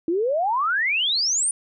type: exponential sweep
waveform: sine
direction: up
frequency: 318.1 to 9630 Hz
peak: -19 dBFS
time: 0.08-1.51 s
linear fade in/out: 2 ms
effects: none